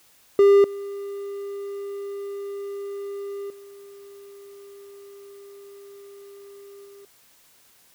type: tone with level steps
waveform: triangle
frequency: 400 Hz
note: G4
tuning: 35 cents sharp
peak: -9 / -28 / -40 / -42 dBFS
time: 0.39-7.05 s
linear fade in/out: 2 ms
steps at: 0.64 / 3.5 / 6.85 s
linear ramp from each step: 2 ms
effects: white hiss -57 dBFS RMS until 7.94 s